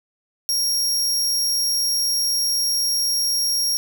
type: tone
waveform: sawtooth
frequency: 5588 Hz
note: F8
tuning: in tune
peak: -16 dBFS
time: 0.49-3.77 s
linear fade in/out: 0 ms
effects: none